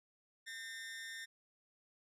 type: tone with amplitude modulation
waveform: sawtooth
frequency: 1819 Hz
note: A#6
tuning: 43 cents flat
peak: -38 dBFS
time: 0.46-1.26 s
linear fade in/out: 20 ms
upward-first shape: sine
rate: 229 Hz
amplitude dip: 70%
effects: low-pass 11000 Hz 12 dB/octave